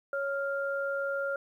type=tone pair together; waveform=sine; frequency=554.4 / 1397 Hz; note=C#5 / F6; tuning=0 / 0 cents; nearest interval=octave + major third; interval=1600 cents; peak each=-31 / -33 dBFS; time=0.13-1.36 s; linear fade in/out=2 ms; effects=11-bit